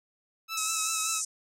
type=tone with vibrato; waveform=15% pulse; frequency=1300 Hz; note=E6; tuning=24 cents flat; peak=-25 dBFS; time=0.48-1.22 s; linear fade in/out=50 ms; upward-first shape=sine; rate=5.2 Hz; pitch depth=28 cents each way
type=band-pass noise; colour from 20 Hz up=white; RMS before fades=-32 dBFS; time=0.57-1.25 s; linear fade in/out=5 ms; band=5900 to 8500 Hz; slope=48 dB/octave
effects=none